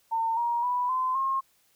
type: tone with pitch steps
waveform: sine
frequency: 906 / 945 / 985.7 / 1028.2 / 1072.5 Hz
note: A#5 / A#5 / B5 / C6 / C6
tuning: -50 / +23 / -4 / -31 / +42 cents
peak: -24 dBFS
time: 0.11-1.41 s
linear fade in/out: 20 ms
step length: 260 ms
effects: white hiss -66 dBFS RMS until 1.75 s